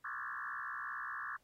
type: tone with frequency modulation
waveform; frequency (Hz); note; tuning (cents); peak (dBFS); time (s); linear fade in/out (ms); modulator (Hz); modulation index
sine; 1412; F6; +19; -39; 0.04-1.37; 10; 62.4; 5.5
effects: pink hiss -75 dBFS RMS until 1.43 s + AAC 48 kbps